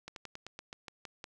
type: slowing click train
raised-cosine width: 0.2 ms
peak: -26 dBFS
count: 10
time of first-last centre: 0.08-1.241 s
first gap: 82 ms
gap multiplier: 1.11
effects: none